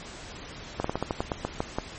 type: slowing click train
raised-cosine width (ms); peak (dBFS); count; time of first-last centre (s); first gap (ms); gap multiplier
1; -12; 11; 0.8-1.785; 44; 1.17
effects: pink hiss -42 dBFS RMS until 1.98 s + MP3 32 kbps